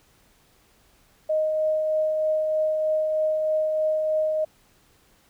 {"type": "tone with tremolo", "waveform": "sine", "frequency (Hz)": 622.3, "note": "D#5", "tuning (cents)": 0, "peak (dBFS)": -19, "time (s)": [1.29, 4.45], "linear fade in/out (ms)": 10, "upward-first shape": "triangle", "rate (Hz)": 3.2, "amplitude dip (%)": 30, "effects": ["pink hiss -60 dBFS RMS until 5.29 s"]}